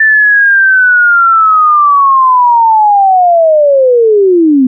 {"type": "linear sweep", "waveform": "sine", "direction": "down", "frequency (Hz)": [1774, 248.6], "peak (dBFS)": -3, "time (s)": [0, 4.67], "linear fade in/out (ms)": 5, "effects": []}